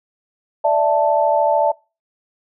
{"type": "chord", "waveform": "sine", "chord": "D suspended second", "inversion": "none", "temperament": "just", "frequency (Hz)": [587.3, 660.7, 881], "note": ["D5", "E5", "A5"], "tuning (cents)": [0, 4, 2], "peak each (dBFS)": -17, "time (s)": [0.64, 1.72], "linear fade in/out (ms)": 10, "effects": ["noise-tail reverb RT60 0.3 s tail -24 dB re dry"]}